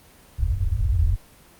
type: low-pass noise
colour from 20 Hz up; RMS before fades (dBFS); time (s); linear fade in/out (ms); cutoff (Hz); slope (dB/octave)
white; -21; 0.38-1.16; 10; 100; 48
effects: pink hiss -51 dBFS RMS until 1.59 s + Opus 24 kbps